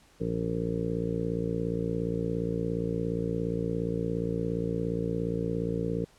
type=harmonic tone; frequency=57.2 Hz; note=A#1; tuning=32 cents flat; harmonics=1 / 2 / 3 / 4 / 5 / 6 / 7 / 8 / 9; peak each=-41 / -36 / -32 / -43 / -36 / -42 / -39 / -33 / -42 dBFS; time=0.2-6.05 s; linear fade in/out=10 ms; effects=pink hiss -60 dBFS RMS until 6.18 s + low-pass 10000 Hz 12 dB/octave